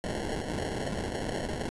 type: noise with sample-and-hold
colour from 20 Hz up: blue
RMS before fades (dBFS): -33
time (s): 0.04-1.69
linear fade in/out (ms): 0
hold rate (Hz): 1225
effects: resampled to 24000 Hz